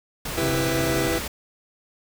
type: noise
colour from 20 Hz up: pink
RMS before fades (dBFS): -30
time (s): 0.25-1.28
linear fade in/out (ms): 5
type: chord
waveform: sawtooth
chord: E minor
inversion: none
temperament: just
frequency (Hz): 329.6 / 395.6 / 494.4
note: E4 / G4 / B4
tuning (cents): 0 / +16 / +2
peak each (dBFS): -21 / -26 / -23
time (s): 0.37-1.19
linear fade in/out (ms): 10
type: harmonic tone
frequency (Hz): 132.2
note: C3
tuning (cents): +18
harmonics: 1 / 2 / 3 / 4 / 5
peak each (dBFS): -28 / -34 / -38 / -40 / -42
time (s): 0.41-1.08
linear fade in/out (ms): 5
effects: none